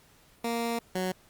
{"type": "tone pair in turn", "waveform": "15% pulse", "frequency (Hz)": [233.1, 185.01], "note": ["A#3", "F#3"], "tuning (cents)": [0, 0], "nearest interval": "major third", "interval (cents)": 400, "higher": "first", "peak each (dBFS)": -22, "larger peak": "neither", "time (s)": [[0.44, 0.79], [0.95, 1.12]], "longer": "first", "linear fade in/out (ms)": 5, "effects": ["pink hiss -60 dBFS RMS until 1.29 s", "Opus 48 kbps"]}